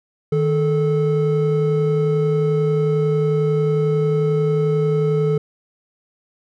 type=tone pair together; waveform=triangle; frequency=155.12 / 434.2 Hz; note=D#3 / A4; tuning=-5 / -23 cents; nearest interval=octave + tritone; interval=1782 cents; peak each=-16 dBFS; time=0.32-5.38 s; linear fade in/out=5 ms; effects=none